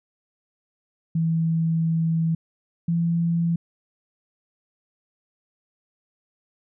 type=tone pair in turn; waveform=sine; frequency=163.4 / 168.48 Hz; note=E3 / E3; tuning=-15 / +38 cents; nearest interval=minor second; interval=53 cents; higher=second; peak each=-19 dBFS; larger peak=neither; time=1.15-2.35 / 2.88-3.56 s; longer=first; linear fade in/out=5 ms; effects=none